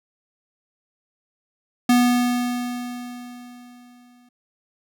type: tone with exponential decay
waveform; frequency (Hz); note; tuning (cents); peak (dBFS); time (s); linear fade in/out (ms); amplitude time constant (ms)
square; 244.8; B3; -15; -13; 1.89-4.29; 5; 520
effects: none

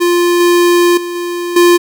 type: tone with level steps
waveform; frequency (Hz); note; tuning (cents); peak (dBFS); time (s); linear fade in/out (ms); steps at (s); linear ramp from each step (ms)
square; 349.2; F4; 0; -9 / -7 / -19 / -17 / -5; 0-1.78; 20; 0.4 / 0.97 / 1.15 / 1.56; 5
effects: none

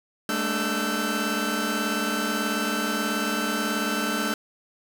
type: tone cluster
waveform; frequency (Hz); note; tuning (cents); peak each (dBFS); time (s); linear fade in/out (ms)
sawtooth; 207.6 / 226 / 294.5 / 1326 / 1540; G#3 / A3 / D4 / E6 / G6; 0 / +47 / +5 / +10 / -31; -27; 0.29-4.34; 2
effects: none

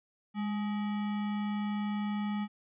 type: tone with sample-and-hold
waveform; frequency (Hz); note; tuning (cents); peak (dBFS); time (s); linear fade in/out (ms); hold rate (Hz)
sine; 206.4; G#3; -10; -30; 0.34-2.48; 50; 1050
effects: resampled to 8000 Hz

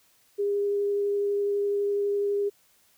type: tone with vibrato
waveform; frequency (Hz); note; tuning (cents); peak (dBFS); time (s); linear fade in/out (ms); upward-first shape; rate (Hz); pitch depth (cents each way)
sine; 405.2; G#4; -43; -23; 0.38-2.5; 20; triangle; 12; 9
effects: white hiss -63 dBFS RMS until 2.97 s

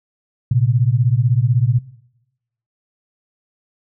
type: beating tone pair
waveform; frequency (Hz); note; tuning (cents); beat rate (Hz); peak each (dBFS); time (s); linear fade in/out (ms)
sine; 115 / 131; A#2 / C3; -23 / +2; 16; -15; 0.51-1.79; 5
effects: noise-tail reverb RT60 0.9 s tail -20 dB re dry

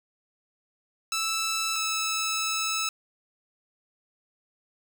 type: tone pair in turn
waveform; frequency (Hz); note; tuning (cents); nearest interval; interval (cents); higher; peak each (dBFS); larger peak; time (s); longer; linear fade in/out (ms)
10% pulse; 1318.5 / 1307.1; E6 / E6; 0 / -15; unison; 15; first; -18; neither; 1.12-1.76 / 1.76-2.89; second; 2
effects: none

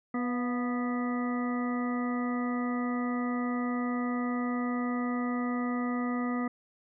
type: harmonic tone with a mistuned harmonic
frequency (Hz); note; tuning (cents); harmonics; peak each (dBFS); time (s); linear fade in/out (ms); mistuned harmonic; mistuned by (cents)
245.9; B3; -7; 1 / 2 / 3 / 4 / 5 / 7 / 8; -29 / -40 / -41 / -47 / -38 / -53 / -42; 0.14-6.48; 5; 3; -44
effects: none

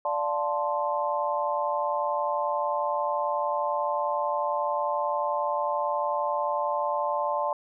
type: chord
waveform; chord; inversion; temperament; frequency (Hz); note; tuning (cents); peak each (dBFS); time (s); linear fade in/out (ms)
sine; D minor seventh; none; equal; 587.3 / 698.5 / 880 / 1046.5; D5 / F5 / A5 / C6; 0 / 0 / 0 / 0; -29 / -34 / -29 / -30; 0.05-7.53; 2
effects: none

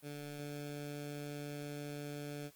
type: tone with notch filter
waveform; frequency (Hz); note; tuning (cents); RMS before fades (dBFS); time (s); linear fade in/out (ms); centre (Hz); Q
15% pulse; 145.7; D3; -13; -44; 0.02-2.51; 50; 1100; 1.7
effects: white hiss -65 dBFS RMS until 2.55 s + Opus 32 kbps

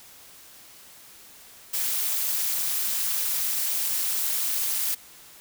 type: noise with amplitude modulation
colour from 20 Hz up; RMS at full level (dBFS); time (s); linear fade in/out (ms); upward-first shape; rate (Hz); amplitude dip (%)
blue; -23; 1.73-4.95; 10; sine; 249; 75
effects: white hiss -49 dBFS RMS until 5.4 s

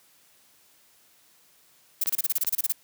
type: noise bursts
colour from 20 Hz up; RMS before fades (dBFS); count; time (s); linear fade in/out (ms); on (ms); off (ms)
violet; -24; 13; 2.01-2.723; 5; 29; 28
type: click train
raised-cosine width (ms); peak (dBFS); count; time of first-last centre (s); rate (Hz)
0.2; -23; 7; 2.06-2.447; 15.5
effects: white hiss -60 dBFS RMS until 2.83 s + high-pass 80 Hz 12 dB/octave

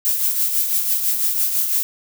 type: noise with tremolo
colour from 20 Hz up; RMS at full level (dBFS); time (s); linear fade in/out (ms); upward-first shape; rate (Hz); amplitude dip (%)
violet; -17; 0.05-1.83; 0; triangle; 6; 55
effects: none

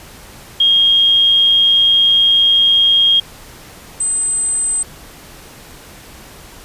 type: tone pair in turn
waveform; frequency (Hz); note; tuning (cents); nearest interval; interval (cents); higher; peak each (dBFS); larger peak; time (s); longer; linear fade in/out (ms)
sine; 3245 / 8139; G#7 / C9; -41 / -49; octave + major third; 1592; second; -8 / -14; first; 0.6-3.2 / 4-4.83; first; 5
effects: pink hiss -38 dBFS RMS until 6.64 s + resampled to 32000 Hz

